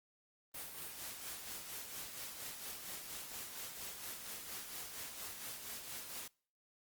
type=noise with tremolo; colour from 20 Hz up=white; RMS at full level=-45 dBFS; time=0.54-6.28 s; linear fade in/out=5 ms; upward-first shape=sine; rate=4.3 Hz; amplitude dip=45%; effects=noise-tail reverb RT60 0.5 s tail -26 dB re dry + Opus 32 kbps